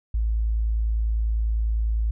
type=tone; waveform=sine; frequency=55 Hz; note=A1; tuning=in tune; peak=-20 dBFS; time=0.14-2.11 s; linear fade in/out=5 ms; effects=none